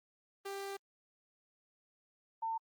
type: tone pair in turn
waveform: sawtooth / sine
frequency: 394.8 / 901.8 Hz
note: G4 / A5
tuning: +12 / +42 cents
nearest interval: octave + major second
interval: 1430 cents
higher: second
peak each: -36 / -34 dBFS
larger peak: second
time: 0.45-0.77 / 2.42-2.58 s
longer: first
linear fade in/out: 10 ms
effects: Opus 24 kbps